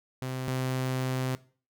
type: tone pair in turn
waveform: sawtooth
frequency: 129.5 / 129.5 Hz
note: C3 / C3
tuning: -17 / -17 cents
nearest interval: unison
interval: 0 cents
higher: neither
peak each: -28 / -24 dBFS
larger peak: second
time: 0.22-0.48 / 0.48-1.35 s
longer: second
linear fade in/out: 0 ms
effects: noise-tail reverb RT60 0.4 s tail -19 dB re dry